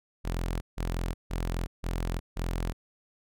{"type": "tone bursts", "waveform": "sawtooth", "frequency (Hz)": 43, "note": "F1", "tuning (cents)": -26, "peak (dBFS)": -25, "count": 5, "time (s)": [0.24, 2.73], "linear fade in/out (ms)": 20, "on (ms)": 370, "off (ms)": 160, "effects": []}